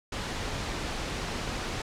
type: noise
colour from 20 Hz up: pink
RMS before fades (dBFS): -33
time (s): 0.12-1.82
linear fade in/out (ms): 5
effects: low-pass 6000 Hz 12 dB/octave